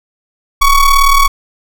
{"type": "ring-modulated tone", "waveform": "square", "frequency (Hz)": 565, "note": "C#5", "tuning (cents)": 33, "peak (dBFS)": -3, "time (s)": [0.61, 1.28], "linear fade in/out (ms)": 10, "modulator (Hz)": 546, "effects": []}